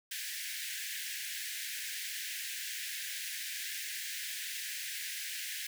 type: high-pass noise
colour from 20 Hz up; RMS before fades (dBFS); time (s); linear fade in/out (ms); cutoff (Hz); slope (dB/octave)
pink; -40; 0.11-5.67; 5; 1600; 96
effects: none